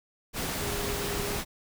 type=tone in noise; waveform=sine; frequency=407 Hz; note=G#4; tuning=35 cents flat; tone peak=-35 dBFS; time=0.58-1.39 s; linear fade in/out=50 ms; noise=pink; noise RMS=-32 dBFS; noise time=0.33-1.45 s; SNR=-6 dB; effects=none